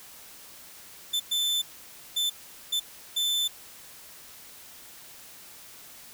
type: tone bursts at uneven times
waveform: 40% pulse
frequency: 3528 Hz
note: A7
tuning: 4 cents sharp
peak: -23 dBFS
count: 5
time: 1.13-1.2 / 1.31-1.62 / 2.16-2.3 / 2.72-2.8 / 3.16-3.48 s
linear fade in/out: 10 ms
effects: white hiss -48 dBFS RMS until 6.13 s

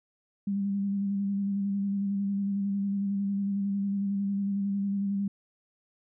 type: tone with vibrato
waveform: sine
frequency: 198.9 Hz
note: G3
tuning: 25 cents sharp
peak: -26 dBFS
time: 0.47-5.28 s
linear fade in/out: 5 ms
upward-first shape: square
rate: 11 Hz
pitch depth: 19 cents each way
effects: none

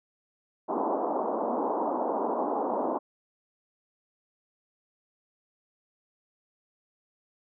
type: band-pass noise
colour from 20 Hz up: white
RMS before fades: -29 dBFS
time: 0.68-2.99 s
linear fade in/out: 20 ms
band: 230 to 990 Hz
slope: 48 dB/octave
effects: none

